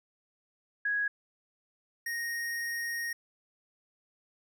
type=tone pair in turn; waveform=sine / square; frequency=1661.2 / 1864.6 Hz; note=G#6 / A#6; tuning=0 / 0 cents; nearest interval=major second; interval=200 cents; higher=second; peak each=-27 / -33 dBFS; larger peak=first; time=0.85-1.08 / 2.06-3.13 s; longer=second; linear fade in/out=5 ms; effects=none